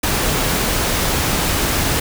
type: noise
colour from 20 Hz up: pink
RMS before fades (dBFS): -18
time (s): 0.03-2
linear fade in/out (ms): 5
effects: none